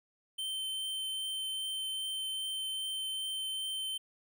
square tone with vibrato, 3100 Hz, G7, 20 cents flat, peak -35 dBFS, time 0.38-3.98 s, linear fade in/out 10 ms, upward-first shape triangle, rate 2.5 Hz, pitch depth 8 cents each way, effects none

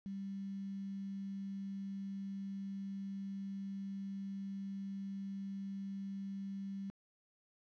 sine tone with quantisation, 196 Hz, G3, in tune, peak -40 dBFS, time 0.06-6.9 s, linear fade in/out 0 ms, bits 10, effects low-pass 3000 Hz 12 dB/octave

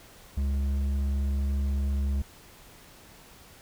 sine tone with hard clipping, 69.3 Hz, C#2, in tune, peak -26 dBFS, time 0.37-2.22 s, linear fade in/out 5 ms, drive 6 dB, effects pink hiss -52 dBFS RMS until 3.61 s

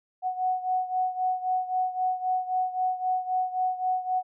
sine beating tone pair, 739 / 742.8 Hz, F#5 / F#5, -2 / +7 cents, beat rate 3.8 Hz, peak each -26 / -30 dBFS, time 0.22-4.23 s, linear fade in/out 50 ms, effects none

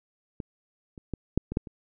clicks, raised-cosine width 3 ms, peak -21 / -30 / -18 / -9 / -20 / -11 / -28 dBFS, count 7, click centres 0.402 / 0.978 / 1.137 / 1.376 / 1.52 / 1.571 / 1.672 s, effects none

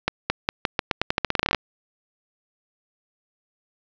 accelerating click train, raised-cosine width 0.3 ms, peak -4 dBFS, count 19, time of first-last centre 0.08-1.547 s, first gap 220 ms, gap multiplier 0.86, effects resampled to 16000 Hz + 7-bit

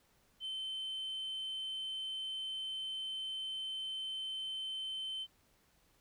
sine tone, 3080 Hz, G7, 31 cents flat, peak -36 dBFS, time 0.4-5.27 s, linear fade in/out 50 ms, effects tanh soft clip ceiling -36 dBFS + pink hiss -71 dBFS RMS until 6 s

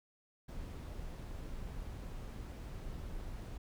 brown noise, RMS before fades -44 dBFS, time 0.48-3.58 s, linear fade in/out 10 ms, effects none

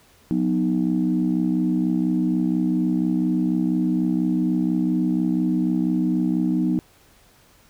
sine chord, B major, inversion second, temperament equal with one note detuned, 180.88 / 246.9 / 311.1 Hz, F#3 / B3 / D#4, -39 / 0 / 0 cents, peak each -22 dBFS, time 0.31-6.79 s, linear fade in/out 0 ms, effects tanh soft clip ceiling -11 dBFS + pink hiss -55 dBFS RMS until 7.69 s

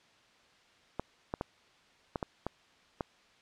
clicks, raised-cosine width 1 ms, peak -19 dBFS, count 7, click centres 0.996 / 1.339 / 1.411 / 2.158 / 2.228 / 2.466 / 3.008 s, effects white hiss -63 dBFS RMS until 3.41 s + low-pass 4000 Hz 12 dB/octave

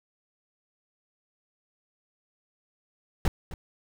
brown noise with echo, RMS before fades -20 dBFS, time 3.25-3.28 s, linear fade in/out 2 ms, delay 260 ms, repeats 1, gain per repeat -15 dB, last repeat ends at 3.54 s, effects none

